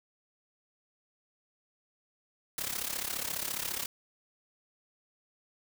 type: noise with amplitude modulation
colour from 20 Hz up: white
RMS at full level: -32 dBFS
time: 2.58-3.86 s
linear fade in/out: 2 ms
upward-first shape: sine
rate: 34.6 Hz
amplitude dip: 80%
effects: none